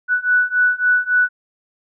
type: beating tone pair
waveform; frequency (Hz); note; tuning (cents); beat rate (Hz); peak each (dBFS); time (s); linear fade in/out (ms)
sine; 1480 / 1483.6; F#6 / F#6; 0 / +4; 3.6; -17 / -16; 0.08-1.29; 50
effects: none